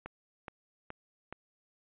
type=click train; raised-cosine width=0.5 ms; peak=-26 dBFS; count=4; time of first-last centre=0.06-1.326 s; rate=2.37 Hz; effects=resampled to 8000 Hz